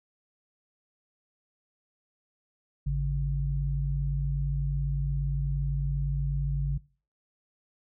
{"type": "tone pair together", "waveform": "sine", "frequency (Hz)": [52.82, 141], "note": ["G#1", "C#3"], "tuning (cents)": [30, 30], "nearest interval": "octave + perfect fourth", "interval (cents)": 1700, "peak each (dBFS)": -28, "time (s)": [2.86, 6.78], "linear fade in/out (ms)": 10, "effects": ["noise-tail reverb RT60 0.4 s tail -22 dB re dry"]}